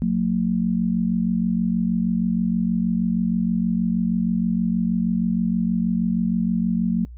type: tone pair together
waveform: sine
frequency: 179.97 / 226.3 Hz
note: F#3 / A3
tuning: -48 / +49 cents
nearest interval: major third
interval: 397 cents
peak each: -21 dBFS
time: 0.02-7.05 s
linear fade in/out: 0 ms
effects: noise-tail reverb RT60 0.1 s tail -26 dB re dry + added 60 Hz sine -36 dBFS peak until 7.17 s